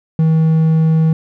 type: tone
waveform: triangle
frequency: 160 Hz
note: D#3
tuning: 49 cents sharp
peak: -7 dBFS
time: 0.19-1.13 s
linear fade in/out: 2 ms
effects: none